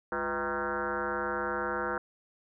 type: tone with frequency modulation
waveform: sine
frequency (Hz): 935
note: A#5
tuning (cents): +5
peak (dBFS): -29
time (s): 0.12-1.98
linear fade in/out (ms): 2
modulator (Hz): 146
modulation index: 4.5
effects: none